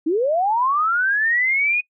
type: linear sweep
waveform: sine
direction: up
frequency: 293.7 to 2489 Hz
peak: -16 dBFS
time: 0.06-1.81 s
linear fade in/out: 10 ms
effects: noise-tail reverb RT60 0.1 s tail -23 dB re dry